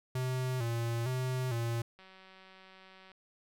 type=tone with vibrato; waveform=square; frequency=122.3 Hz; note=B2; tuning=16 cents flat; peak=-32 dBFS; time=0.15-1.82 s; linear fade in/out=5 ms; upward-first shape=square; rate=1.1 Hz; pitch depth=84 cents each way
type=click train; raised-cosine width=0.3 ms; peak=-40 dBFS; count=214; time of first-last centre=1.99-3.117 s; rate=189 Hz
effects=none